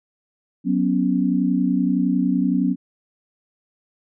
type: chord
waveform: sine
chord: F# suspended fourth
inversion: none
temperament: just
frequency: 185 / 246.7 / 277.5 Hz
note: F#3 / B3 / C#4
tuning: 0 / -2 / +2 cents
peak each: -21 dBFS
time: 0.64-2.76 s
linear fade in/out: 50 ms
effects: none